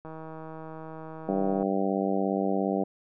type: click train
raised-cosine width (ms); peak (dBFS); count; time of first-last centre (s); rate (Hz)
1; -28; 252; 0.05-1.629; 159
type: harmonic tone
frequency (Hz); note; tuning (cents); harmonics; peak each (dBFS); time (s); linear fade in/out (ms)
97.2; G2; -14; 2 / 3 / 4 / 5 / 6 / 7 / 8; -29 / -31 / -32 / -33 / -34 / -34 / -35; 1.28-2.84; 10
effects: none